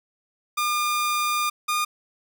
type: tone pair in turn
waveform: sawtooth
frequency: 1207 / 1217.5 Hz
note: D6 / D#6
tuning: +47 / -38 cents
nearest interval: unison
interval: 15 cents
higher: second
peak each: -18 dBFS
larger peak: neither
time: 0.57-1.5 / 1.68-1.85 s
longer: first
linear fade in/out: 10 ms
effects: none